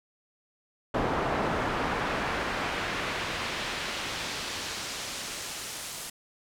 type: noise with band-pass filter sweep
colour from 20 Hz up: brown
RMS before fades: -32 dBFS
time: 0.94-6.1 s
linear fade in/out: 5 ms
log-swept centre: 890 to 9700 Hz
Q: 0.78
effects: none